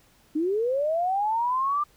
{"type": "linear sweep", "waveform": "sine", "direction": "up", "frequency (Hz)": [293.7, 1200], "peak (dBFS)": -22, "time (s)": [0.35, 1.84], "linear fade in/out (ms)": 10, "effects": ["pink hiss -60 dBFS RMS until 1.96 s"]}